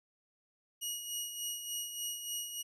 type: tone with tremolo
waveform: 15% pulse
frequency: 2897 Hz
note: F#7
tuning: 37 cents flat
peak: -28 dBFS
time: 0.81-2.63 s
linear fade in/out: 20 ms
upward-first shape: sine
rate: 3.4 Hz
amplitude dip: 55%
effects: none